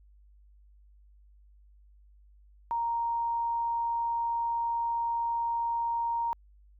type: tone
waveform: sine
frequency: 932.3 Hz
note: A#5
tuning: in tune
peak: -27 dBFS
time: 2.71-6.33 s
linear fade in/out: 0 ms
effects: added 50 Hz sine -55 dBFS peak until 6.79 s